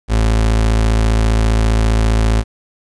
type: tone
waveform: 35% pulse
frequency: 55 Hz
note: A1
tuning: in tune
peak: -9 dBFS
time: 0.08-2.44 s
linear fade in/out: 50 ms
effects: resampled to 22050 Hz + 8-bit